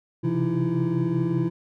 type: tone cluster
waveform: triangle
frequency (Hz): 130.4 / 135.6 / 168 / 315.9 / 336.2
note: C3 / C#3 / E3 / D#4 / E4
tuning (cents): -5 / -38 / +33 / +26 / +34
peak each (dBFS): -26 / -30 / -24 / -29 / -24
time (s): 0.23-1.5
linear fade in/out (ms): 20
effects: none